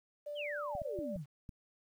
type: tone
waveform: sine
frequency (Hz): 587.3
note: D5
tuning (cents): 0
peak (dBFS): -39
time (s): 0.26-1.17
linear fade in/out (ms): 10
type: exponential sweep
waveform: sine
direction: down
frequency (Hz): 3328 to 129.3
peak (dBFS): -39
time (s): 0.35-1.26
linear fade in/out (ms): 50
type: clicks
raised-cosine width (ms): 5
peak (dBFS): -34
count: 5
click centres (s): 0.752 / 0.818 / 0.989 / 1.16 / 1.492
effects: 11-bit